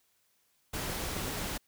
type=noise; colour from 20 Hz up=pink; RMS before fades=-36 dBFS; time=0.73-1.58 s; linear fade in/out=10 ms
type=clicks; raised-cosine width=2 ms; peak=-24 dBFS; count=5; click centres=0.897 / 1.038 / 1.166 / 1.281 / 1.416 s
effects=white hiss -72 dBFS RMS until 1.67 s